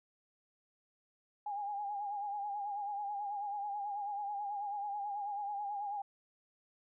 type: tone with vibrato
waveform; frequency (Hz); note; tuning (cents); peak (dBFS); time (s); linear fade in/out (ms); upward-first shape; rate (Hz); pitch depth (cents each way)
sine; 816; G#5; -31; -36; 1.46-6.02; 5; sine; 9.2; 52
effects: none